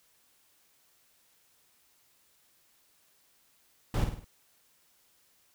brown noise with echo, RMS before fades -28 dBFS, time 3.94-4.04 s, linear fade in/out 2 ms, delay 51 ms, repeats 4, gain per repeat -6 dB, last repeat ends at 4.244 s, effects white hiss -67 dBFS RMS until 5.54 s

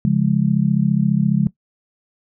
sine chord, Db major, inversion none, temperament just, 138.59 / 173.24 / 207.9 Hz, Db3 / F3 / Ab3, 0 / -14 / +2 cents, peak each -18 dBFS, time 0.05-1.47 s, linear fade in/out 0 ms, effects noise-tail reverb RT60 0.1 s tail -18 dB re dry

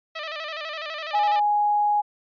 10% pulse tone with vibrato, 622.3 Hz, D#5, in tune, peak -22 dBFS, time 0.15-1.4 s, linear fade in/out 10 ms, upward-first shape square, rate 12 Hz, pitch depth 69 cents each way
sine tone, 830.6 Hz, G#5, in tune, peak -18 dBFS, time 1.13-2.02 s, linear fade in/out 20 ms
effects resampled to 11025 Hz

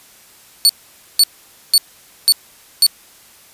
sawtooth tone bursts, 4451 Hz, C#8, 6 cents sharp, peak -4 dBFS, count 5, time 0.65-2.865 s, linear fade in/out 0 ms, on 43 ms, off 500 ms, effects white hiss -46 dBFS RMS until 3.53 s + resampled to 32000 Hz

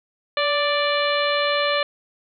harmonic tone with a mistuned harmonic, 587.3 Hz, D5, in tune, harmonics 1 / 2 / 3 / 4 / 5 / 6 / 7, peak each -22 / -25 / -27 / -28 / -29 / -30 / -30 dBFS, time 0.37-1.83 s, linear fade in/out 2 ms, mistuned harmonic 1, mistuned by -31 cents, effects none

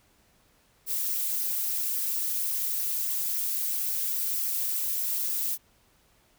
violet noise with flanger, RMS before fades -29 dBFS, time 0.86-5.58 s, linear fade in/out 50 ms, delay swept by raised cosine 0.26 to 4.86 ms, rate 3.6 Hz, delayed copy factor -0.6, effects pink hiss -64 dBFS RMS until 6.38 s

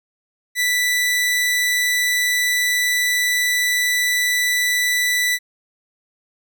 sawtooth tone, 1975.5 Hz, B6, in tune, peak -13 dBFS, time 0.55-5.39 s, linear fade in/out 50 ms, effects none

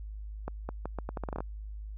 accelerating click train, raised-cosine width 1 ms, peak -21 dBFS, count 12, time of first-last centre 0.48-1.405 s, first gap 210 ms, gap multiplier 0.79, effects added 52 Hz sine -38 dBFS peak until 1.97 s

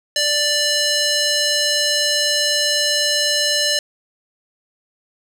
square tone with band-pass filter, 588 Hz, D5, 2 cents sharp, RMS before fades -18 dBFS, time 0.16-3.79 s, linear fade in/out 2 ms, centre 4900 Hz, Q 1.4, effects none

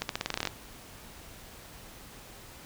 accelerating click train, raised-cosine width 0.2 ms, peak -12 dBFS, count 12, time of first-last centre 0.02-0.473 s, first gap 72 ms, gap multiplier 0.88, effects pink hiss -49 dBFS RMS until 2.65 s

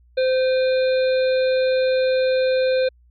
harmonic tone with a mistuned harmonic, 517 Hz, C5, 21 cents flat, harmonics 1 / 3 / 5 / 7 / 8, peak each -16 / -31 / -34 / -36 / -34 dBFS, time 0.17-2.89 s, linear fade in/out 10 ms, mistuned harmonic 5, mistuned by -110 cents, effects added 60 Hz sine -51 dBFS peak until 3.1 s

